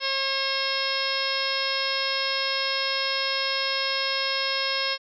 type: harmonic tone with a mistuned harmonic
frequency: 540 Hz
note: C#5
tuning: 45 cents flat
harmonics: 1 / 2 / 3 / 4 / 5 / 6 / 7 / 8 / 9 / 10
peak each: -33 / -33 / -33 / -33 / -33 / -33 / -33 / -33 / -33 / -33 dBFS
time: 0-4.98 s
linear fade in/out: 50 ms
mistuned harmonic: 9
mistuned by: +69 cents
effects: none